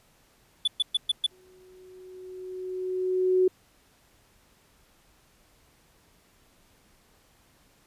triangle tone bursts, 3463 Hz, A7, 28 cents flat, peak -19 dBFS, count 5, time 0.65-1.265 s, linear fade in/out 5 ms, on 27 ms, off 120 ms
sine tone with exponential growth, 370 Hz, F#4, in tune, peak -17 dBFS, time 1.31-3.48 s, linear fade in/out 5 ms, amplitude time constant 470 ms
effects pink hiss -62 dBFS RMS until 7.86 s + resampled to 32000 Hz

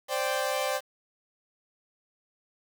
sawtooth chord, C suspended second, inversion none, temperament equal, 523.3 / 587.3 / 784 Hz, C5 / D5 / G5, 0 / 0 / 0 cents, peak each -27 / -27 / -29 dBFS, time 0.08-0.81 s, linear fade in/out 50 ms, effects 8-bit

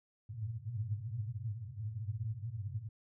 pink band-pass noise, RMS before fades -40 dBFS, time 0.29-2.89 s, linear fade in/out 2 ms, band 100 to 120 Hz, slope 96 dB/octave, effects none

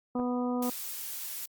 harmonic tone, 246.9 Hz, B3, in tune, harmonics 1 / 2 / 3 / 4 / 5, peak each -29 / -35 / -39 / -41 / -43 dBFS, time 0.15-0.7 s, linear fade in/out 5 ms
clicks, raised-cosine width 1 ms, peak -30 / -27 dBFS, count 2, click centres 0.191 / 0.199 s
blue noise, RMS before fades -38 dBFS, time 0.62-1.46 s, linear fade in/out 5 ms
effects Opus 48 kbps

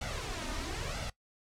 pink noise with flanger, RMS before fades -37 dBFS, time 0.01-1.1 s, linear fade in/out 5 ms, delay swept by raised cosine 1.4 to 3.3 ms, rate 1 Hz, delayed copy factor +0.7, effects noise-tail reverb RT60 0.1 s tail -20 dB re dry + low-pass 7000 Hz 12 dB/octave

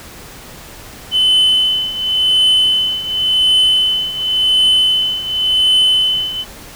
sine tone with tremolo, 3031 Hz, F#7, 41 cents sharp, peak -5 dBFS, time 1.11-6.45 s, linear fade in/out 50 ms, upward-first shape triangle, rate 0.91 Hz, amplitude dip 85%, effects tanh soft clip ceiling -7 dBFS + pink hiss -35 dBFS RMS until 6.75 s

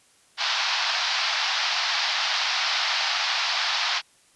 white band-pass noise, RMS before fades -25 dBFS, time 0.37-4.02 s, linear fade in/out 50 ms, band 700 to 5200 Hz, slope 48 dB/octave, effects white hiss -59 dBFS RMS until 4.35 s + resampled to 24000 Hz

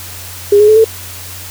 sine tone with pitch steps, 408.1 / 420.1 / 432.4 / 445 Hz, G#4 / G#4 / A4 / A4, -30 / +20 / -30 / +20 cents, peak -3 dBFS, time 0.52-0.844 s, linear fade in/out 5 ms, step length 81 ms, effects added 91 Hz sine -32 dBFS peak until 1.5 s + white hiss -29 dBFS RMS until 1.5 s

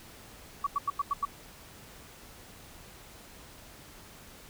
sine tone bursts, 1135 Hz, C#6, 41 cents sharp, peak -25 dBFS, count 6, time 0.64-1.252 s, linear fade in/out 5 ms, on 27 ms, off 90 ms, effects pink hiss -51 dBFS RMS until 4.49 s

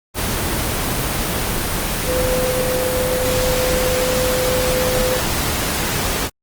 sine tone in noise, 508 Hz, B4, 49 cents sharp, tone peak -18 dBFS, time 2.04-5.21 s, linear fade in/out 50 ms, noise pink, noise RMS -20 dBFS, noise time 0.14-6.3 s, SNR -1 dB, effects Opus 24 kbps

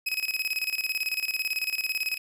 30% pulse tone with tremolo, 2544 Hz, D#7, 38 cents sharp, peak -22 dBFS, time 0.06-2.18 s, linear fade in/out 10 ms, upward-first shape square, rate 18 Hz, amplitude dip 75%, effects none

